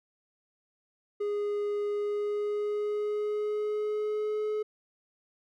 triangle tone with pitch glide, 412.4 to 426.2 Hz, G#4 to G#4, -12 to +45 cents, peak -26 dBFS, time 1.2-4.63 s, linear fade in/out 10 ms, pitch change +57 cents, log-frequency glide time 1.88-4.45 s, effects none

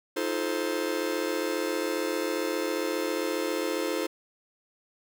45% pulse chord, F dominant seventh, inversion third, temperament just, 314.3 / 349.2 / 436.5 / 523.8 Hz, Eb4 / F4 / A4 / C5, +18 / 0 / -14 / +2 cents, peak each -33 dBFS, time 0.16-4.07 s, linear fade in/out 10 ms, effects none

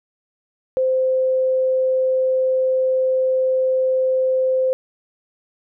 sine tone, 519 Hz, C5, 14 cents flat, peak -15 dBFS, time 0.77-4.73 s, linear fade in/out 0 ms, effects none

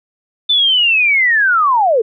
sine linear sweep, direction down, 3555 to 415.3 Hz, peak -9 dBFS, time 0.49-2.02 s, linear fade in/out 10 ms, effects none

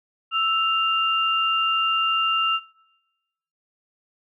sine tone pair together, 1318.6 / 2794 Hz, E6 / F7, 0 / 0 cents, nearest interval octave + minor second, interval 1300 cents, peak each -22 dBFS, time 0.31-2.6 s, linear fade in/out 50 ms, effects noise-tail reverb RT60 1.0 s tail -22 dB re dry

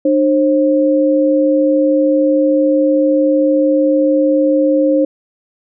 sine tone pair together, 301.1 / 534.3 Hz, D4 / C5, +43 / +36 cents, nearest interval minor seventh, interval 993 cents, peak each -12 dBFS, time 0.05-5.05 s, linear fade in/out 5 ms, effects none

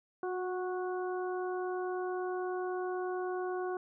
harmonic tone with a mistuned harmonic, 368 Hz, F#4, 9 cents flat, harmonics 1 / 2 / 3 / 4, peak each -34 / -40 / -44 / -46 dBFS, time 0.23-3.77 s, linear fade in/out 2 ms, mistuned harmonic 1, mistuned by -17 cents, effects none

